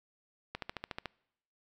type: click train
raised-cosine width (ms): 0.3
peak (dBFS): -21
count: 8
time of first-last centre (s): 0.55-1.057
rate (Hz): 13.8
effects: noise-tail reverb RT60 0.8 s tail -25 dB re dry